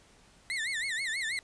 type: tone with vibrato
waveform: 35% pulse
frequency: 1964 Hz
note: B6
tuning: 10 cents flat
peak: -29 dBFS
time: 0.5-1.39 s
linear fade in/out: 0 ms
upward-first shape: sine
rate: 6.2 Hz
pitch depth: 200 cents each way
effects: pink hiss -60 dBFS RMS until 1.43 s + resampled to 22050 Hz